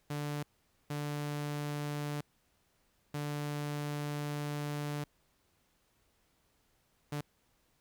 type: tone bursts at uneven times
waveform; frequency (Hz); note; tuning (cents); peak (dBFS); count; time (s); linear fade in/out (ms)
sawtooth; 146.83; D3; 0; -31; 4; 0.1-0.43 / 0.9-2.21 / 3.14-5.04 / 7.12-7.21; 5
effects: pink hiss -73 dBFS RMS until 7.8 s